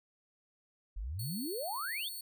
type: exponential sweep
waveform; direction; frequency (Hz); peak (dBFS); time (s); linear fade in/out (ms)
sine; up; 41.2 to 3729; -36; 0.96-2.09; 10
type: tone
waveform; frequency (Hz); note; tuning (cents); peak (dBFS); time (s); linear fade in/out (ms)
5% pulse; 4412; C#8; -9; -34; 1.19-2.21; 5
effects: none